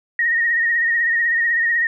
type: tone with vibrato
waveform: sine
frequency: 1864.7 Hz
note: A#6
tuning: in tune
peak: -15 dBFS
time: 0.19-1.87 s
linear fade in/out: 2 ms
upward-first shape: triangle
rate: 16 Hz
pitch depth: 53 cents each way
effects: none